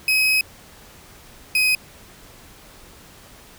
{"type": "tone pair in turn", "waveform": "35% pulse", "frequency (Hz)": [2539, 2514], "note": ["D#7", "D#7"], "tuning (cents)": [34, 17], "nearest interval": "unison", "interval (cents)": 17, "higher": "first", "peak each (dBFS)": -14, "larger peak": "neither", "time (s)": [[0.08, 0.41], [1.55, 1.75]], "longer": "first", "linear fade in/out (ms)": 2, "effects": ["pink hiss -46 dBFS RMS until 3.58 s"]}